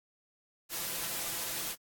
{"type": "noise with comb filter", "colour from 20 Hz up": "white", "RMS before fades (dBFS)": -36, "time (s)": [0.69, 1.76], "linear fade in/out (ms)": 50, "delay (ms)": 5.9, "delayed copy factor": 0.55, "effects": ["AAC 64 kbps"]}